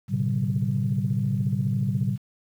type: tone cluster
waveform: sine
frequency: 110.6 / 127.1 / 141.5 / 191.2 Hz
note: A2 / C3 / C#3 / G3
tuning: +9 / -50 / +36 / -43 cents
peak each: -27 dBFS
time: 0.08-2.18 s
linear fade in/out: 50 ms
effects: tanh soft clip ceiling -13 dBFS + 9-bit